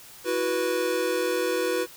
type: chord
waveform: square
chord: E suspended second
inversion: none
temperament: equal with one note detuned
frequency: 329.6 / 370 / 489.3 Hz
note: E4 / F#4 / B4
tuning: 0 / 0 / -16 cents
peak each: -32 / -29 / -27 dBFS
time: 0.24-1.87 s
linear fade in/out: 50 ms
effects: white hiss -47 dBFS RMS until 1.96 s